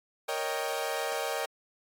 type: chord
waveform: sawtooth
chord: Eb dominant seventh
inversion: second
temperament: equal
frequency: 466.2 / 554.4 / 622.3 / 784 Hz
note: Bb4 / Db5 / Eb5 / G5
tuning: 0 / 0 / 0 / 0 cents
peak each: -32 dBFS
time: 0.28-1.46 s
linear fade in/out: 10 ms
effects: AAC 64 kbps